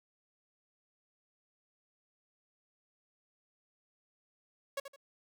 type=tone with echo; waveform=sawtooth; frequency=554.4 Hz; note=C#5; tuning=in tune; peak=-30 dBFS; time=4.77-4.8 s; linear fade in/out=5 ms; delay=81 ms; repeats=2; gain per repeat=-10 dB; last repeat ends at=4.962 s; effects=none